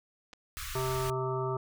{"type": "clicks", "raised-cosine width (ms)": 0.2, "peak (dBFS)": -31, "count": 2, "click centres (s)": [0.331, 0.335]}
{"type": "band-stop noise", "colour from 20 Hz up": "pink", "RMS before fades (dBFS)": -39, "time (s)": [0.57, 1.1], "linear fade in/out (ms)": 0, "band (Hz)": [100, 1100], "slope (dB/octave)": 96}
{"type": "harmonic tone", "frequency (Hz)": 130, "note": "C3", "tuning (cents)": -11, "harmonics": [1, 3, 5, 7, 9, 10], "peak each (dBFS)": [-34, -33, -40, -39, -38, -44], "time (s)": [0.75, 1.57], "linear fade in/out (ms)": 5}
{"effects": []}